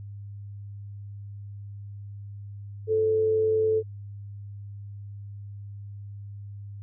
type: tone with amplitude modulation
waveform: sine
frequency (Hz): 437.8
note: A4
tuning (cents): -9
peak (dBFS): -19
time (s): 2.87-3.83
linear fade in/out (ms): 50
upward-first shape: sine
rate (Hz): 90.7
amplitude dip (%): 25
effects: added 101 Hz sine -37 dBFS peak until 6.82 s